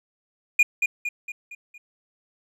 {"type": "tone with echo", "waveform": "triangle", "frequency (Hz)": 2432, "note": "D#7", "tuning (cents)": -40, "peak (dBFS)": -11, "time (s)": [0.59, 0.63], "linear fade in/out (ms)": 5, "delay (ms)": 230, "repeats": 5, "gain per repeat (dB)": -6, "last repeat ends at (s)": 1.78, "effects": []}